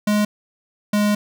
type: tone pair in turn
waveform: square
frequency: 209.1 / 207.8 Hz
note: G#3 / G#3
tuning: +12 / +1 cents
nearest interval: unison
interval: 11 cents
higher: first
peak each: -16 dBFS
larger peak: neither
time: 0.07-0.25 / 0.93-1.15 s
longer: second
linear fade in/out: 5 ms
effects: none